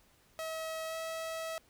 sawtooth tone with pitch glide, 642 to 648.3 Hz, E5 to E5, -46 to -29 cents, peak -33 dBFS, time 0.39-1.58 s, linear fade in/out 0 ms, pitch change +17 cents, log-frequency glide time 0.87-0.95 s, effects pink hiss -66 dBFS RMS until 1.69 s

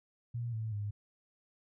sine tone with pitch steps, 118.6 / 110.66 / 103.25 Hz, A#2 / A2 / G#2, +30 / +10 / -10 cents, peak -34 dBFS, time 0.34-0.91 s, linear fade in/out 10 ms, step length 190 ms, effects none

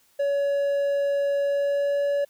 triangle tone with pitch glide, 564 to 568.9 Hz, C#5 to C#5, +30 to +45 cents, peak -19 dBFS, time 0.19-2.25 s, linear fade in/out 10 ms, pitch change +15 cents, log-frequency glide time 1.41-2.04 s, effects white hiss -62 dBFS RMS until 2.29 s

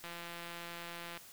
click train, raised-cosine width 0.3 ms, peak -29 dBFS, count 195, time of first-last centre 0.04-1.175 s, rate 171 Hz, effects white hiss -55 dBFS RMS until 1.32 s

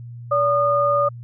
sine tone pair together, 574.9 / 1221 Hz, D5 / D#6, -37 / -33 cents, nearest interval octave + minor second, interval 1304 cents, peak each -18 dBFS, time 0.31-1.09 s, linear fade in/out 10 ms, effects added 119 Hz sine -33 dBFS peak until 1.23 s

